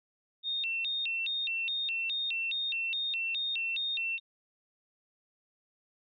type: tone with vibrato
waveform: sine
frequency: 3153 Hz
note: G7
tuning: 9 cents sharp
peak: -30 dBFS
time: 0.43-4.2 s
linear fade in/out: 50 ms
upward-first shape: square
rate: 2.4 Hz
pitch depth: 270 cents each way
effects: none